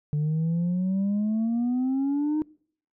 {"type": "exponential sweep", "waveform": "sine", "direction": "up", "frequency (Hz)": [146.83, 311.1], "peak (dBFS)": -20, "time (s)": [0.13, 2.42], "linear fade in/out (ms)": 0, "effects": ["noise-tail reverb RT60 0.6 s tail -26 dB re dry", "tanh soft clip ceiling -21 dBFS"]}